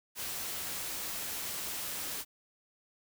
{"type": "noise", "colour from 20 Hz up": "white", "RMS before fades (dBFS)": -38, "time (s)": [0.15, 2.25], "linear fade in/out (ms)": 50, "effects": []}